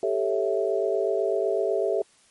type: chord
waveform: sine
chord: A dominant seventh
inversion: third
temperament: equal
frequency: 392 / 440 / 554.4 / 659.3 Hz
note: G4 / A4 / C#5 / E5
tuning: 0 / 0 / 0 / 0 cents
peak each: -26 / -27 / -30 / -27 dBFS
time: 0.03-2.02 s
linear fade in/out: 2 ms
effects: white hiss -59 dBFS RMS until 2.3 s + MP3 48 kbps